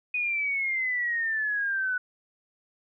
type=exponential sweep; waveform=sine; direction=down; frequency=2489 to 1480 Hz; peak=-25 dBFS; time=0.14-1.98 s; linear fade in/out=5 ms; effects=none